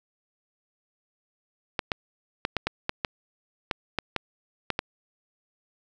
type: clicks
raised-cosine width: 0.3 ms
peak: -9 dBFS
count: 12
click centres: 1.792 / 1.918 / 2.451 / 2.567 / 2.67 / 2.894 / 3.048 / 3.712 / 3.987 / 4.163 / 4.703 / 4.791 s
effects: none